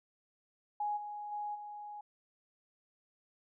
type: tone with level steps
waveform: sine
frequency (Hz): 832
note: G#5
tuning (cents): +3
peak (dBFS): -32 / -40 / -36 / -43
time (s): 0.8-2.01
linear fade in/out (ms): 5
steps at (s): 0.96 / 1.31 / 1.54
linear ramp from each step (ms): 20
effects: none